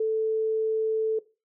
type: tone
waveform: sine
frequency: 440 Hz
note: A4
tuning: in tune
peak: -22 dBFS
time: 0-1.19 s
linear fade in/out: 5 ms
effects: noise-tail reverb RT60 0.3 s tail -19 dB re dry